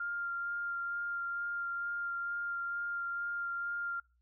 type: tone with vibrato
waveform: sine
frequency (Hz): 1396.9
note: F6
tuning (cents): 0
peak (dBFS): -34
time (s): 0-4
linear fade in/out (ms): 5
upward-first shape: sine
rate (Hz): 2.2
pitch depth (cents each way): 11
effects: noise-tail reverb RT60 0.3 s tail -26 dB re dry + added 60 Hz sine -69 dBFS peak until 4.21 s